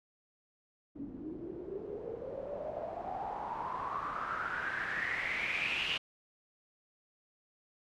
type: noise with low-pass filter sweep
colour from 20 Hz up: white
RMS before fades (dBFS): -38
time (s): 0.95-5.98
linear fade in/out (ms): 10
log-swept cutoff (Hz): 270 to 2900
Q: 8
effects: none